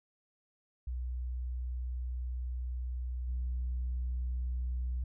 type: tone with level steps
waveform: sine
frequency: 62 Hz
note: B1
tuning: 7 cents sharp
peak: -33 / -30 dBFS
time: 0.87-5.04 s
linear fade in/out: 5 ms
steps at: 3.27 s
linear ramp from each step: 20 ms
effects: tanh soft clip ceiling -29 dBFS